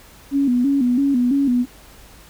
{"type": "tone with vibrato", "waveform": "sine", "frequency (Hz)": 261.6, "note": "C4", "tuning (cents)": 0, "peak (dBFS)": -14, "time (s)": [0.31, 1.66], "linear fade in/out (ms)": 50, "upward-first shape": "square", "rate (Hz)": 3, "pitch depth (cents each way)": 110, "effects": ["added 50 Hz sine -49 dBFS peak until 2.29 s", "pink hiss -46 dBFS RMS until 2.29 s"]}